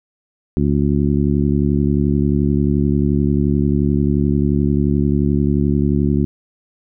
harmonic tone, 71.4 Hz, D2, 48 cents flat, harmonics 1 / 2 / 3 / 4 / 5, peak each -20 / -18 / -18 / -21 / -23 dBFS, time 0.57-6.25 s, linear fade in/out 0 ms, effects none

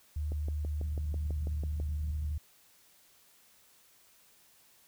sine tone, 75 Hz, D2, 37 cents sharp, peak -31 dBFS, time 0.16-2.38 s, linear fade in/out 5 ms
click train, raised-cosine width 2 ms, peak -29 dBFS, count 10, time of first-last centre 0.32-1.8 s, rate 6.08 Hz
white low-pass noise, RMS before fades -48 dBFS, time 0.81-2.33 s, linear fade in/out 10 ms, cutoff 180 Hz, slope 48 dB/octave
effects white hiss -63 dBFS RMS until 4.87 s

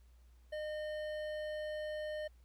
sine tone with hard clipping, 610 Hz, D#5, 34 cents flat, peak -40 dBFS, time 0.52-2.28 s, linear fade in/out 10 ms, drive 11 dB, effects added 60 Hz sine -59 dBFS peak until 2.44 s + pink hiss -75 dBFS RMS until 2.44 s

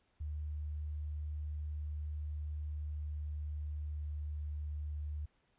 sine tone with pitch glide, 75.2 to 74.68 Hz, D2 to D2, +42 to +30 cents, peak -37 dBFS, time 0.2-5.26 s, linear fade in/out 10 ms, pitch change -12 cents, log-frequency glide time 2.34-4.66 s, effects pink hiss -75 dBFS RMS until 5.58 s + resampled to 8000 Hz

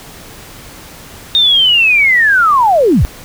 sine linear sweep, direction down, 3700 to 35.69 Hz, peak -6 dBFS, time 1.35-3.05 s, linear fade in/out 0 ms, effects pink hiss -34 dBFS RMS until 3.24 s

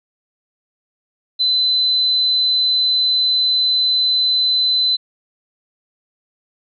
sine tone, 4030 Hz, B7, 34 cents sharp, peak -13 dBFS, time 1.39-4.97 s, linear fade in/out 20 ms, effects none

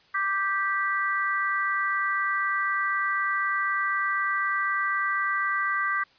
harmonic tone, 392 Hz, G4, in tune, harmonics 3 / 4 / 5, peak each -27 / -28 / -29 dBFS, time 0.14-6.04 s, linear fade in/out 10 ms, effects white hiss -59 dBFS RMS until 6.18 s + resampled to 11025 Hz

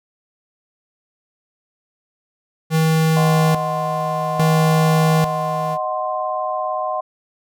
square tone with tremolo, 159.7 Hz, D#3, 45 cents sharp, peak -14 dBFS, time 2.7-5.78 s, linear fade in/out 50 ms, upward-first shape square, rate 0.59 Hz, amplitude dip 75%
sine chord, C diminished, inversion first, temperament equal, 622.3 / 740 / 1046.5 Hz, Eb5 / Gb5 / C6, 0 / 0 / 0 cents, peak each -24 / -24 / -24 dBFS, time 3.16-7.01 s, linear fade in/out 10 ms
effects none

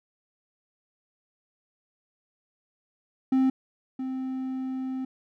triangle tone pair in turn, 262.7 / 261 Hz, C4 / C4, +7 / -4 cents, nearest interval unison, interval 11 cents, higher first, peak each -17 / -27 dBFS, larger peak first, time 3.32-3.5 / 3.99-5.05 s, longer second, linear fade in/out 5 ms, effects none

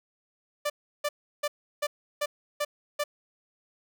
sawtooth tone bursts, 589 Hz, D5, 5 cents sharp, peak -22 dBFS, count 7, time 0.65-3.04 s, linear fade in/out 10 ms, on 50 ms, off 340 ms, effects none

